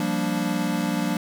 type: chord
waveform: square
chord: G minor seventh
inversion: third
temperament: equal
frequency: 174.61 / 196 / 233.1 / 293.7 Hz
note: F3 / G3 / Bb3 / D4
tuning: 0 / 0 / 0 / 0 cents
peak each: -29 dBFS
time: 0-1.17 s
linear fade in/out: 2 ms
effects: none